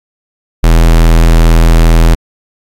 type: tone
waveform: square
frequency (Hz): 41.2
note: E1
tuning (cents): 0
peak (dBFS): -3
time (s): 0.63-2.15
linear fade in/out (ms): 10
effects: AAC 64 kbps